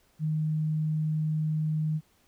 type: tone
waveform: sine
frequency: 155.2 Hz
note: D#3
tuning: 4 cents flat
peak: -25 dBFS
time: 0.19-2.01 s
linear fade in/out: 50 ms
effects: pink hiss -66 dBFS RMS until 2.27 s